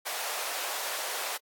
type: high-pass noise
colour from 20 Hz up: pink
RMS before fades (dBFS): -34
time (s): 0.05-1.38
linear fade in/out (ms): 20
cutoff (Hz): 560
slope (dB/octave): 24
effects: AAC 64 kbps